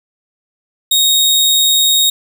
sawtooth tone, 3750 Hz, A#7, 10 cents sharp, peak -6 dBFS, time 0.91-2.1 s, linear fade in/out 5 ms, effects none

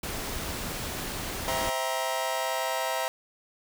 pink noise, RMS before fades -34 dBFS, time 0.03-1.7 s, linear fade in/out 5 ms
sawtooth chord, C dominant seventh, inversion none, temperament just, 523.3 / 654.1 / 784.9 / 941.9 Hz, C5 / E5 / G5 / Bb5, 0 / -14 / +2 / +18 cents, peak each -30 / -28 / -31 / -28 dBFS, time 1.48-3.08 s, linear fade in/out 0 ms
effects none

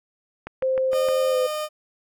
click train, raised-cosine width 0.5 ms, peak -18 dBFS, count 5, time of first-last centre 0.47-1.086 s, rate 6.49 Hz
sine tone with pitch glide, 523 to 511.1 Hz, C5 to C5, -1 to -41 cents, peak -19 dBFS, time 0.62-1.47 s, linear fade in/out 10 ms, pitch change -40 cents, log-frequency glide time 1.31-1.36 s
30% pulse tone, 610 Hz, D#5, 34 cents flat, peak -23 dBFS, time 0.91-1.69 s, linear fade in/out 50 ms
effects none

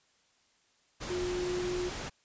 sine tone in noise, 358.9 Hz, F4, 47 cents sharp, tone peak -31 dBFS, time 1.09-1.9 s, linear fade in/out 20 ms, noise pink, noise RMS -39 dBFS, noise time 1-2.1 s, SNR +5 dB, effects white hiss -69 dBFS RMS until 2.24 s + resampled to 16000 Hz

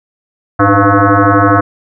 sine tone with frequency modulation, 493.9 Hz, B4, in tune, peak -5 dBFS, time 0.59-1.61 s, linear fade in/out 10 ms, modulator 200 Hz, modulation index 4.9, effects none

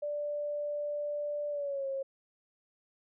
sine tone with pitch glide, 587.3 to 541.7 Hz, D5 to C#5, 0 to -40 cents, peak -32 dBFS, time 0.02-2.03 s, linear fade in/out 10 ms, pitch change -140 cents, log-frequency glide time 1.5-1.87 s, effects none

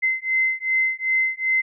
sine beating tone pair, 2062 / 2064.6 Hz, C7 / C7, -26 / -24 cents, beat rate 2.6 Hz, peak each -22 dBFS, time 0.02-1.62 s, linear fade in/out 20 ms, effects none

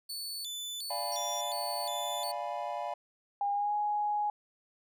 sawtooth tone with vibrato, 3951 Hz, B7, in tune, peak -34 dBFS, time 0.09-2.32 s, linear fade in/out 10 ms, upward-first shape square, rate 1.4 Hz, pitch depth 210 cents each way
triangle chord, D diminished seventh, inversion none, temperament equal, 587.3 / 698.5 / 830.6 / 987.8 Hz, D5 / F5 / Ab5 / Cb6, 0 / 0 / 0 / 0 cents, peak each -38 / -36 / -37 / -39 dBFS, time 0.9-2.94 s, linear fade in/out 5 ms
triangle tone, 5700 Hz, F8, 34 cents sharp, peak -38 dBFS, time 1.12-1.41 s, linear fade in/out 2 ms
sine tone with pitch glide, 809 to 833.2 Hz, G#5 to G#5, -46 to +5 cents, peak -28 dBFS, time 3.41-4.3 s, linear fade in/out 2 ms, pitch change +51 cents, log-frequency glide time 3.52-3.74 s
effects none

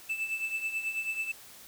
triangle tone with tremolo, 2637 Hz, E7, in tune, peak -26 dBFS, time 0.09-1.32 s, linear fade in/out 10 ms, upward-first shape triangle, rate 9.2 Hz, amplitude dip 75%, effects white hiss -51 dBFS RMS until 1.67 s

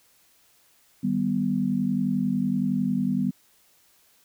sine chord, Eb augmented, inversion none, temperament equal with one note detuned, 154.49 / 196 / 246.9 Hz, Eb3 / G3 / B3, -12 / 0 / 0 cents, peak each -31 / -25 / -25 dBFS, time 1.03-3.31 s, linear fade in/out 10 ms, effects white hiss -61 dBFS RMS until 4.24 s

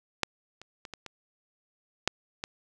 clicks, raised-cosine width 0.2 ms, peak -7 / -28 / -24 / -22 / -23 / -6 / -16 dBFS, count 7, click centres 0.233 / 0.616 / 0.852 / 0.937 / 1.063 / 2.076 / 2.439 s, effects none

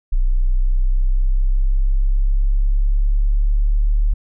sine exponential sweep, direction up, 30.87 to 37 Hz, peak -12 dBFS, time 0.12-4.14 s, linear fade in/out 10 ms, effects none

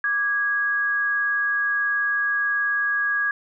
sine tone pair together, 1174.7 / 1653.1 Hz, D6 / G#6, 0 / -8 cents, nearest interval tritone, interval 592 cents, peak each -30 / -20 dBFS, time 0.04-3.31 s, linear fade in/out 2 ms, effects none

